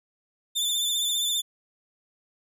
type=tone with vibrato; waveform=sawtooth; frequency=3537 Hz; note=A7; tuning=8 cents sharp; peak=-21 dBFS; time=0.55-1.42 s; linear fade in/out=20 ms; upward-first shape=sine; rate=15 Hz; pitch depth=42 cents each way; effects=none